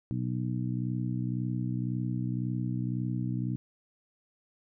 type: harmonic tone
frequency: 61.9 Hz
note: B1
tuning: 5 cents sharp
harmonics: 2 / 3 / 4 / 5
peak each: -31 / -35 / -37 / -39 dBFS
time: 0.11-3.56 s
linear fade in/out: 0 ms
effects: none